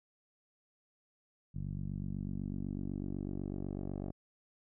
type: tone with low-pass filter sweep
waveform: 10% pulse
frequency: 48 Hz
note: G1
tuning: 36 cents flat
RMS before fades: -39 dBFS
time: 1.54-4.12 s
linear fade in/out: 20 ms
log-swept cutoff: 150 to 520 Hz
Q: 1.8
effects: none